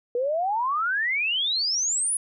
sine exponential sweep, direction up, 470.8 to 10540 Hz, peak -22 dBFS, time 0.15-2.17 s, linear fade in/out 2 ms, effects none

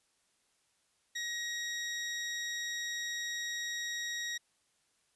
20% pulse tone, 1893 Hz, A#6, 26 cents sharp, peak -30 dBFS, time 1.15-4.38 s, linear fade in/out 10 ms, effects white hiss -74 dBFS RMS until 5.15 s + resampled to 24000 Hz

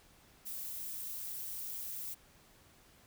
violet noise, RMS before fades -42 dBFS, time 0.45-2.15 s, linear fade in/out 20 ms, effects pink hiss -63 dBFS RMS until 3.06 s

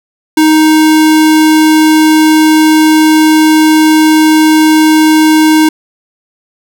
square tone, 312.2 Hz, D#4, 6 cents sharp, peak -4 dBFS, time 0.37-5.69 s, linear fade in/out 5 ms, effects none

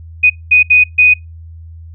sine tone bursts at uneven times, 2489 Hz, D#7, in tune, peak -4 dBFS, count 4, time 0.23-0.3 / 0.51-0.63 / 0.7-0.84 / 0.98-1.14 s, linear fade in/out 10 ms, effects noise-tail reverb RT60 0.2 s tail -26 dB re dry + added 82 Hz sine -30 dBFS peak until 1.94 s

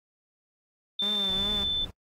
sine tone with pitch glide, 3565 to 3528 Hz, A7 to A7, +22 to +4 cents, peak -25 dBFS, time 0.99-1.85 s, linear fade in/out 5 ms, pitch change -18 cents, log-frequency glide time 1.21-1.35 s
sawtooth tone with vibrato, 198.6 Hz, G3, 23 cents sharp, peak -32 dBFS, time 1.02-1.64 s, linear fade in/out 2 ms, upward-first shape triangle, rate 2.5 Hz, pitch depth 110 cents each way
brown noise, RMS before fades -40 dBFS, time 1.29-1.91 s, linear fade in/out 10 ms
effects noise-tail reverb RT60 0.1 s tail -25 dB re dry + AAC 48 kbps

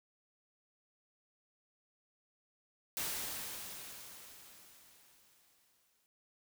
white noise with exponential decay, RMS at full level -37 dBFS, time 2.97-6.06 s, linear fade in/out 0 ms, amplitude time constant 670 ms, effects none

